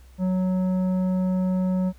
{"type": "tone with tanh clipping", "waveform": "sine", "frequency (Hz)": 185, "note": "F#3", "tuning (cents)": 0, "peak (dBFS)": -22, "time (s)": [0.18, 1.93], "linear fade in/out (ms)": 50, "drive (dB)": 10, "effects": ["added 63 Hz sine -46 dBFS peak until 1.98 s", "pink hiss -59 dBFS RMS until 1.98 s"]}